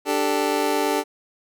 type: chord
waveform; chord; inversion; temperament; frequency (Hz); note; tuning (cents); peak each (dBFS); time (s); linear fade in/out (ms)
25% pulse; D suspended fourth; none; just; 293.7 / 391.6 / 440.5; D4 / G4 / A4; 0 / -2 / +2; -21; 0.05-1.04; 50
effects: none